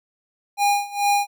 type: tone with tremolo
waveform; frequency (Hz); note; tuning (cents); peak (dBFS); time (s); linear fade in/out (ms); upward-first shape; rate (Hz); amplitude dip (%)
square; 813; G#5; -37; -16; 0.57-1.27; 50; sine; 2.3; 90
effects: none